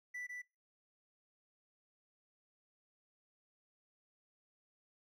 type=tone with echo; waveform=triangle; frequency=1975.5 Hz; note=B6; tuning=in tune; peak=-40 dBFS; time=0.14-0.27 s; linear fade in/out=10 ms; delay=150 ms; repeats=1; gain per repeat=-2 dB; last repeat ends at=0.42 s; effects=noise-tail reverb RT60 0.3 s tail -25 dB re dry